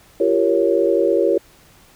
sine chord, G half-diminished seventh, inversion third, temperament equal with one note detuned, 341.6 / 392 / 466.2 / 554.4 Hz, F4 / G4 / Bb4 / Db5, -38 / 0 / 0 / 0 cents, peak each -19 dBFS, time 0.2-1.38 s, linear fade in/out 5 ms, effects pink hiss -50 dBFS RMS until 1.95 s

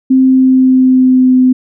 sine tone with pitch glide, 261.6 to 255.5 Hz, C4 to C4, 0 to -41 cents, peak -4 dBFS, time 0.1-1.53 s, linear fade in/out 10 ms, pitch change -41 cents, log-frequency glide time 0.2-1.36 s, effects none

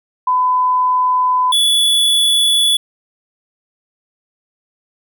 sine / square tone pair in turn, 1006 / 3429 Hz, B5 / A7, +32 / -45 cents, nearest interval octave + major sixth, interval 2123 cents, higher second, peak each -11 dBFS, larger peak neither, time 0.27-1.52 / 1.52-2.77 s, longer neither, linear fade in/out 5 ms, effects none

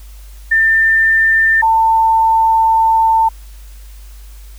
sine tone pair in turn, 1793 / 895.5 Hz, A6 / A5, +32 / +30 cents, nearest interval octave, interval 1202 cents, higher first, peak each -8 dBFS, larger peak neither, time 0.51-1.62 / 1.62-3.29 s, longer second, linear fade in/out 10 ms, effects added 50 Hz sine -32 dBFS peak until 4.58 s + white hiss -46 dBFS RMS until 4.58 s

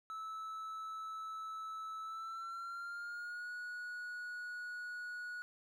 triangle tone with pitch glide, 1307 to 1458.6 Hz, E6 to F#6, -15 to -25 cents, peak -40 dBFS, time 0.1-5.42 s, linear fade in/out 0 ms, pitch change +190 cents, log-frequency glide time 2.02-3.51 s, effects none

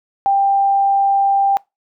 sine tone, 791 Hz, G5, 15 cents sharp, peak -11 dBFS, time 0.26-1.57 s, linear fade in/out 0 ms, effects noise-tail reverb RT60 0.2 s tail -23 dB re dry

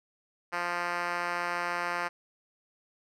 5% pulse tone with band-pass filter, 174.61 Hz, F3, in tune, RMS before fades -32 dBFS, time 0.52-2.09 s, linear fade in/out 20 ms, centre 1300 Hz, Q 0.66, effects none

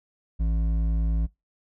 sine tone with hard clipping, 55 Hz, A1, in tune, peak -23 dBFS, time 0.39-1.27 s, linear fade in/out 20 ms, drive 8 dB, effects noise-tail reverb RT60 0.2 s tail -22 dB re dry

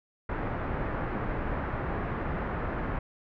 pink low-pass noise, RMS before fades -32 dBFS, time 0.29-2.99 s, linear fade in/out 5 ms, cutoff 1800 Hz, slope 24 dB/octave, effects none

